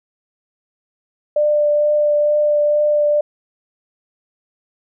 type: tone with vibrato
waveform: sine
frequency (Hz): 594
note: D5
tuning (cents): +20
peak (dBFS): -12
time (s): 1.36-3.21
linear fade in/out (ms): 5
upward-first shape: triangle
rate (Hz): 2.2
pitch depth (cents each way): 12
effects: none